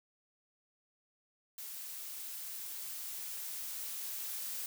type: noise with level ramp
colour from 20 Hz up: blue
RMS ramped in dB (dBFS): -45 to -40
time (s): 1.58-4.66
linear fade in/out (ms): 2
effects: none